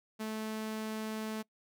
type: tone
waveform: sawtooth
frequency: 218 Hz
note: A3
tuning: 16 cents flat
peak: -32 dBFS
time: 0.19-1.43 s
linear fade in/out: 20 ms
effects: noise-tail reverb RT60 0.1 s tail -23 dB re dry